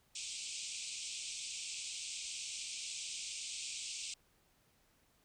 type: band-pass noise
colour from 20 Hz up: white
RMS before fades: -44 dBFS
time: 0.15-4.14 s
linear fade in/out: 5 ms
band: 2300 to 8600 Hz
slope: 96 dB/octave
effects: pink hiss -72 dBFS RMS until 5.24 s